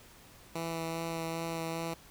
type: tone with vibrato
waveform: 10% pulse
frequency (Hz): 164.81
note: E3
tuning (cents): 0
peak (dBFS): -26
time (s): 0.55-1.94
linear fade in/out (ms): 5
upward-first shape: sine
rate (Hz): 2.5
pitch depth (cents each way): 12
effects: pink hiss -56 dBFS RMS until 2.1 s